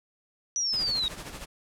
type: linear sweep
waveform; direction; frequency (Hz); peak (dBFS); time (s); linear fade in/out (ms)
sine; down; 5920 to 3729; -25; 0.56-1.08; 0
type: noise with tremolo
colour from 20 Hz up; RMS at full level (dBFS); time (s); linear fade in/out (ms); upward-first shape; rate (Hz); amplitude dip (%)
pink; -38; 0.72-1.46; 20; sine; 13; 60
effects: low-pass 11000 Hz 12 dB/octave